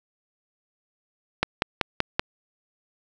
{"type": "click train", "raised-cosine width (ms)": 0.3, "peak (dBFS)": -4, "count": 5, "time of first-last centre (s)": [1.43, 2.195], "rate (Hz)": 5.23, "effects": []}